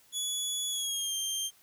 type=tone with pitch glide; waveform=20% pulse; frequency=3400 to 3172 Hz; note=G#7 to G7; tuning=+40 to +20 cents; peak=-25 dBFS; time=0.12-1.51 s; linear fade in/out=50 ms; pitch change=-120 cents; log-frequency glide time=0.69-1.15 s; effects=white hiss -62 dBFS RMS until 1.62 s